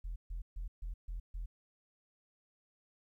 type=tone bursts; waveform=sine; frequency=41.96 Hz; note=E1; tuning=31 cents sharp; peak=-36 dBFS; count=6; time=0.04-1.46 s; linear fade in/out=10 ms; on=120 ms; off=140 ms; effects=tanh soft clip ceiling -35 dBFS + 13-bit